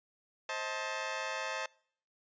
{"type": "chord", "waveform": "15% pulse", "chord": "A diminished", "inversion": "first", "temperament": "just", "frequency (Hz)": [528, 633.6, 880], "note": ["C5", "Eb5", "A5"], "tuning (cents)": [16, 31, 0], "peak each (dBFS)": [-34, -34, -33], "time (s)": [0.49, 1.66], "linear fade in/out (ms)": 2, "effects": ["noise-tail reverb RT60 0.6 s tail -25 dB re dry", "resampled to 16000 Hz"]}